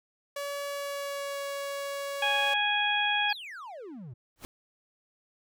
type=tone with pitch glide; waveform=sawtooth; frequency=568 to 560.8 Hz; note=C#5 to C#5; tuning=+42 to +20 cents; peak=-29 dBFS; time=0.36-2.54 s; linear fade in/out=5 ms; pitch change=-22 cents; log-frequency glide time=0.64-1.42 s
type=harmonic tone; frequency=829 Hz; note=G#5; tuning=3 cents flat; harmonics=1 / 2 / 3 / 4; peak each=-30 / -30 / -30 / -30 dBFS; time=2.22-3.33 s; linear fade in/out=5 ms
type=exponential sweep; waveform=triangle; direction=down; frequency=5210 to 110 Hz; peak=-38 dBFS; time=3.29-4.14 s; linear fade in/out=10 ms
type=noise with exponential growth; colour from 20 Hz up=pink; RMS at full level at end=-39 dBFS; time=4.36-4.45 s; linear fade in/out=0 ms; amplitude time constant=19 ms
effects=none